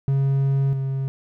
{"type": "tone pair in turn", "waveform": "triangle", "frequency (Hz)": [136.9, 134.86], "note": ["C#3", "C#3"], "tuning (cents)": [-21, -47], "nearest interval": "unison", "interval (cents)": 26, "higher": "first", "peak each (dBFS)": [-15, -20], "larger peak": "first", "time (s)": [[0.08, 0.73], [0.73, 1.08]], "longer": "first", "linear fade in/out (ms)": 0, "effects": []}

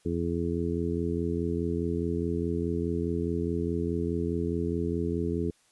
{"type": "harmonic tone", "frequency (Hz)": 84.8, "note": "E2", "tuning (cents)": 50, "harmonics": [1, 2, 3, 4, 5], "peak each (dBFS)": [-33, -33, -33, -33, -33], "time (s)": [0.05, 5.51], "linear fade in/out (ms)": 10, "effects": ["white hiss -65 dBFS RMS until 5.71 s", "resampled to 24000 Hz"]}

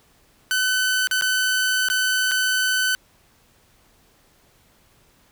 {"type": "tone with dropouts", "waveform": "sawtooth", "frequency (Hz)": 1512, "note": "F#6", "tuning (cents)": 37, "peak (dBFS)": -15, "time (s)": [0.51, 2.95], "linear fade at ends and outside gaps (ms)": 0, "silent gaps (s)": [[1.072, 1.112], [1.211, 1.222], [1.886, 1.9], [2.312, 2.317]], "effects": ["pink hiss -58 dBFS RMS until 5.31 s"]}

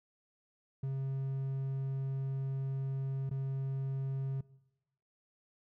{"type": "tone with dropouts", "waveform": "triangle", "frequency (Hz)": 134.9, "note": "C#3", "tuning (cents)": -47, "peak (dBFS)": -31, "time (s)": [0.83, 4.41], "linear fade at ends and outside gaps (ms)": 5, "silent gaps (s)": [3.295, 3.31], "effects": ["noise-tail reverb RT60 1.0 s tail -21 dB re dry"]}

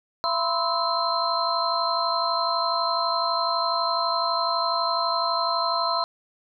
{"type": "tone cluster", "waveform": "sine", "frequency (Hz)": [676, 992, 1044, 1303, 4132], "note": ["E5", "B5", "C6", "E6", "C8"], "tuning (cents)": [43, 7, -4, -20, -22], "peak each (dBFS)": -28, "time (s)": [0.24, 6.04], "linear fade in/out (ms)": 0, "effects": []}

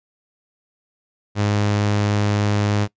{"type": "tone", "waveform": "sawtooth", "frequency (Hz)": 103.4, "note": "G#2", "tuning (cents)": -7, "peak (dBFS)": -13, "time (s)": [1.35, 2.88], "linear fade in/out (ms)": 50, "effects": ["noise-tail reverb RT60 0.1 s tail -21 dB re dry", "resampled to 16000 Hz"]}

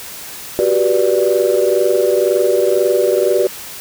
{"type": "chord", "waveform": "sine", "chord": "G major seventh", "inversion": "third", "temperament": "equal with one note detuned", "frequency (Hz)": [370, 392, 488.5, 587.3], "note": ["F#4", "G4", "B4", "D5"], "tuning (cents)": [0, 0, -19, 0], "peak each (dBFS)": -16, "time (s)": [0.59, 3.47], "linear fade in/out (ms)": 0, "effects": ["tanh soft clip ceiling -3 dBFS", "white hiss -31 dBFS RMS until 3.8 s"]}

